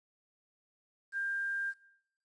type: tone with quantisation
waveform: sine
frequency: 1595 Hz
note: G6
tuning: 30 cents sharp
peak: -32 dBFS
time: 1.12-1.74 s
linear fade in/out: 50 ms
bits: 10
effects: noise-tail reverb RT60 0.8 s tail -21 dB re dry + resampled to 22050 Hz